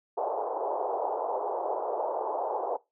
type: band-pass noise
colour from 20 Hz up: white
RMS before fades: -31 dBFS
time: 0.17-2.77 s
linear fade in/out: 10 ms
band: 400 to 920 Hz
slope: 48 dB/octave
effects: noise-tail reverb RT60 0.2 s tail -20 dB re dry